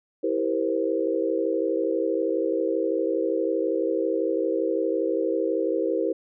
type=chord; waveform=sine; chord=C dominant seventh; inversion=first; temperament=just; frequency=327 / 392.4 / 470.9 / 523.3 Hz; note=E4 / G4 / Bb4 / C5; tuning=-14 / +2 / +18 / 0 cents; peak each=-27 / -28 / -27 / -28 dBFS; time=0.23-6.13 s; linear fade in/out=10 ms; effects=none